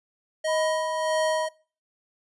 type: tone with tremolo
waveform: square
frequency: 628 Hz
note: D#5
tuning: 16 cents sharp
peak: -23 dBFS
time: 0.44-1.49 s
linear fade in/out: 10 ms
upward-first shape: sine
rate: 1.6 Hz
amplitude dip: 55%
type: tone with pitch glide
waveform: sine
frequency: 987.8 to 975.9 Hz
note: B5 to B5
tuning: 0 to -21 cents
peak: -29 dBFS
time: 0.47-1.47 s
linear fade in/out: 20 ms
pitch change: -21 cents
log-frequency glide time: 0.66-1.31 s
effects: noise-tail reverb RT60 0.4 s tail -23 dB re dry + resampled to 24000 Hz